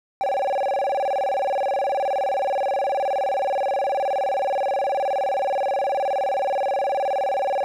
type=tone with vibrato; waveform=triangle; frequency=659.3 Hz; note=E5; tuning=in tune; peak=-18 dBFS; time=0.21-7.64 s; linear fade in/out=0 ms; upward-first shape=square; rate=19 Hz; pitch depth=290 cents each way; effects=none